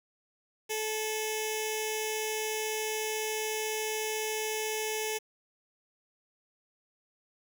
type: tone with notch filter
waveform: 10% pulse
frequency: 434 Hz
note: A4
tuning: 24 cents flat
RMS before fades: -33 dBFS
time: 0.69-5.19 s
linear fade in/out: 20 ms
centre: 1300 Hz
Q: 0.55
effects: 9-bit